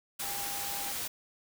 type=tone in noise; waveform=sine; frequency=802 Hz; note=G5; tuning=39 cents sharp; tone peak=-42 dBFS; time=0.22-0.92 s; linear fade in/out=10 ms; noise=white; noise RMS=-36 dBFS; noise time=0.19-1.08 s; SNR=-9 dB; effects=none